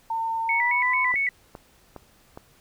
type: tone with pitch glide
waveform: sine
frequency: 905 to 1015.8 Hz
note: A5 to B5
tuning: +48 to +48 cents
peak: -24 dBFS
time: 0.1-1.12 s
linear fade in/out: 5 ms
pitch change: +200 cents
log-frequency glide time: 0.46-0.9 s
type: tone with vibrato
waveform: sine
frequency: 2093 Hz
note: C7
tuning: in tune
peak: -21 dBFS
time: 0.49-1.29 s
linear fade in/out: 2 ms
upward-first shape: square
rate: 4.5 Hz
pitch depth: 96 cents each way
type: click train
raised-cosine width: 1 ms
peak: -24 dBFS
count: 4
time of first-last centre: 1.14-2.375 s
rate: 2.43 Hz
effects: pink hiss -58 dBFS RMS until 2.6 s